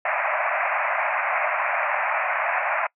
pink band-pass noise, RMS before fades -24 dBFS, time 0.05-2.87 s, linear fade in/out 5 ms, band 590 to 2500 Hz, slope 96 dB/octave, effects noise-tail reverb RT60 0.1 s tail -25 dB re dry

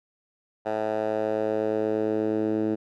10% pulse tone with band-pass filter sweep, 108.4 Hz, A2, 25 cents flat, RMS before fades -26 dBFS, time 0.65-2.76 s, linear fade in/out 20 ms, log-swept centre 730 to 310 Hz, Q 2, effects none

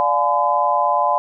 sine chord, D diminished seventh, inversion none, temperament just, 587.3 / 704.8 / 845.8 / 1014.9 Hz, D5 / F5 / Ab5 / Cb6, 0 / +16 / +31 / +47 cents, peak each -22 / -21 / -20 / -18 dBFS, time 0-1.18 s, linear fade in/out 0 ms, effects none

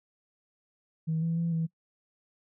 sine tone with pitch steps, 160.2 / 165.5 / 168 / 163.2 Hz, E3 / E3 / E3 / E3, -49 / +7 / +33 / -17 cents, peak -25 dBFS, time 1.07-1.67 s, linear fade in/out 20 ms, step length 150 ms, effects noise-tail reverb RT60 0.1 s tail -24 dB re dry + tanh soft clip ceiling -22 dBFS

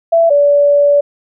sine tone pair in turn, 667 / 575.7 Hz, E5 / D5, +20 / -35 cents, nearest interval minor third, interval 255 cents, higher first, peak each -6 dBFS, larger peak neither, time 0.12-0.3 / 0.3-1.01 s, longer second, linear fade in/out 10 ms, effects none

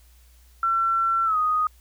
sine tone with pitch glide, 1350 to 1245.1 Hz, E6 to D#6, +41 to +1 cents, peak -19 dBFS, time 0.63-1.67 s, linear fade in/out 2 ms, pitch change -140 cents, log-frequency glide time 1.25-1.37 s, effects added 60 Hz sine -51 dBFS peak until 1.8 s + white hiss -60 dBFS RMS until 1.8 s

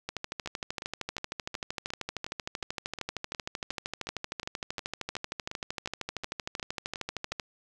two click trains, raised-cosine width 0.2 ms, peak -16 / -20 dBFS, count 96 / 20, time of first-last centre 0.09-7.398 / 0.46-7.319 s, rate 13 / 2.77 Hz, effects none

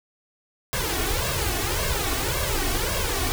pink noise with flanger, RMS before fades -25 dBFS, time 0.73-3.32 s, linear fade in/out 0 ms, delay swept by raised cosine 1.8 to 2.74 ms, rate 1.8 Hz, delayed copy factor +0.8, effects none

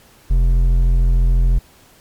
triangle tone with hard clipping, 43.16 Hz, F1, 20 cents flat, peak -12 dBFS, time 0.3-1.59 s, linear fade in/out 10 ms, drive 10 dB, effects pink hiss -49 dBFS RMS until 2 s + MP3 96 kbps

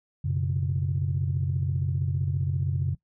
sine chord, F# suspended fourth, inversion none, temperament equal, 92.5 / 123.47 / 138.59 Hz, F#2 / B2 / C#3, 0 / 0 / 0 cents, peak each -27 / -32 / -26 dBFS, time 0.24-2.95 s, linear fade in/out 10 ms, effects noise-tail reverb RT60 0.1 s tail -20 dB re dry + tanh soft clip ceiling -16 dBFS

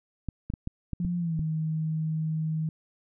clicks, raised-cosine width 5 ms, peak -19 dBFS, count 7, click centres 0.287 / 0.501 / 0.538 / 0.674 / 0.933 / 1.049 / 1.393 s
sine tone with pitch glide, 175.1 to 157.81 Hz, F3 to D#3, +5 to +25 cents, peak -26 dBFS, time 1-2.69 s, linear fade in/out 2 ms, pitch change -180 cents, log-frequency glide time 1.18-1.38 s
effects none

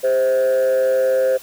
sine tone with frequency modulation, 522 Hz, C5, 4 cents flat, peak -11 dBFS, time 0.03-1.38 s, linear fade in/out 20 ms, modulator 122 Hz, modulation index 0.44, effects tanh soft clip ceiling -13 dBFS + white hiss -41 dBFS RMS until 1.42 s

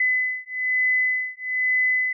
sine beating tone pair, 2013 / 2014.1 Hz, B6 / B6, +33 / +33 cents, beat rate 1.1 Hz, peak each -23 dBFS, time 0-2.13 s, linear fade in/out 5 ms, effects none

